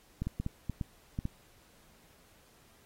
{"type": "clicks", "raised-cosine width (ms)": 5, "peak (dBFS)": -21, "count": 8, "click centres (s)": [0.22, 0.27, 0.4, 0.464, 0.697, 0.812, 1.189, 1.254], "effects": ["pink hiss -63 dBFS RMS until 2.85 s", "AAC 48 kbps"]}